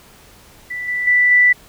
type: tone with level steps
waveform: sine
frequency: 1975.5 Hz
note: B6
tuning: in tune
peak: -23 / -18 / -10 / -8 dBFS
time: 0.7-1.53 s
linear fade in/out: 10 ms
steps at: 0.88 / 1.07 / 1.31 s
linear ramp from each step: 5 ms
effects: pink hiss -46 dBFS RMS until 1.68 s